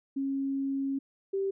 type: tone pair in turn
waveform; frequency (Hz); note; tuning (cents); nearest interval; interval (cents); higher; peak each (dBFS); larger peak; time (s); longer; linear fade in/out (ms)
sine; 273 / 390.1; C#4 / G4; -26 / -8; tritone; 618; second; -28 / -27; second; 0.16-0.99 / 1.33-1.51; first; 10
effects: none